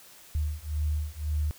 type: beating tone pair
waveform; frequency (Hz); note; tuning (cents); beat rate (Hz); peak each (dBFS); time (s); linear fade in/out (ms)
sine; 74.6 / 76.5; D2 / D#2; +28 / -29; 1.9; -30; 0.35-1.51; 0
effects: white hiss -52 dBFS RMS until 1.58 s